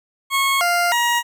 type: tone with pitch steps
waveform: 20% pulse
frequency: 1094 / 699 / 951 Hz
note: C#6 / F5 / A#5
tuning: -23 / +1 / +34 cents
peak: -11 dBFS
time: 0.3-1.23 s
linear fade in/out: 50 ms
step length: 310 ms
effects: none